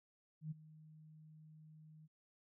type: tone with ADSR envelope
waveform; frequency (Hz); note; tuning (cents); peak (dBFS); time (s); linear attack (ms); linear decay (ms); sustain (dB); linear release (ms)
sine; 155.56; D#3; 0; -39; 0.41-2.08; 100; 19; -18; 32
effects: none